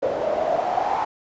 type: noise with band-pass filter sweep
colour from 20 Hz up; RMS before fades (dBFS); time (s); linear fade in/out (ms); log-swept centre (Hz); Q
pink; -23; 0.02-1.05; 10; 530 to 850; 7.4
effects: resampled to 16000 Hz